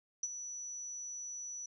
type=tone with ADSR envelope; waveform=sine; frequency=5920 Hz; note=F#8; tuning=in tune; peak=-31 dBFS; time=0.23-1.66 s; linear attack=4 ms; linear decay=37 ms; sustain=-10 dB; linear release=4 ms; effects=none